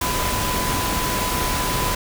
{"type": "tone in noise", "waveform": "sine", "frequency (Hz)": 1000, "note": "B5", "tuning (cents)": 21, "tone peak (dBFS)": -26, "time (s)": [0.01, 1.95], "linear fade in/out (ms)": 5, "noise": "pink", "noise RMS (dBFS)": -23, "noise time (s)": [0.01, 1.95], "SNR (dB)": -6, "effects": []}